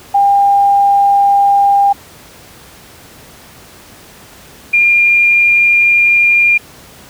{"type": "tone pair in turn", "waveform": "sine", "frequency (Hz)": [801, 2404], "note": ["G5", "D7"], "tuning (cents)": [37, 40], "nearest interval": "octave + perfect fifth", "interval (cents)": 1903, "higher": "second", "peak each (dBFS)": [-6, -6], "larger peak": "neither", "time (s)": [[0.14, 1.93], [4.73, 6.58]], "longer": "second", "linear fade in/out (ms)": 10, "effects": ["pink hiss -38 dBFS RMS until 7.09 s", "high-pass 60 Hz 12 dB/octave"]}